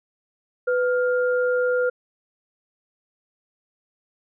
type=tone pair together; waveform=sine; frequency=497.8 / 1406 Hz; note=B4 / F6; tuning=+14 / +11 cents; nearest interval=octave + tritone; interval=1797 cents; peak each=-19 / -26 dBFS; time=0.67-1.9 s; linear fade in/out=10 ms; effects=none